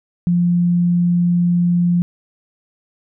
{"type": "tone", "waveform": "sine", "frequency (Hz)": 174.61, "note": "F3", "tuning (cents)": 0, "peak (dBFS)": -12, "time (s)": [0.27, 2.02], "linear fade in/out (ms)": 0, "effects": []}